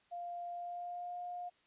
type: tone with pitch glide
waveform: sine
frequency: 698.5 to 710.3 Hz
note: F5 to F5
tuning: 0 to +29 cents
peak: -40 dBFS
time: 0.11-1.5 s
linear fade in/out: 20 ms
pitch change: +29 cents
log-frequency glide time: 0.49-1.19 s
effects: white hiss -71 dBFS RMS until 1.66 s + resampled to 8000 Hz